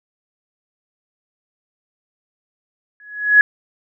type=tone with exponential growth; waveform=sine; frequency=1682 Hz; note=G#6; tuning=22 cents sharp; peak=-3 dBFS; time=3-3.41 s; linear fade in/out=1 ms; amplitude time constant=87 ms; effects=none